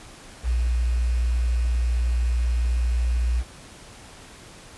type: tone with quantisation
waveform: sine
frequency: 59.9 Hz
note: A#1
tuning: 48 cents sharp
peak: -19 dBFS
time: 0.43-3.44 s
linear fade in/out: 50 ms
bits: 7
effects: pink hiss -45 dBFS RMS until 4.77 s + resampled to 24000 Hz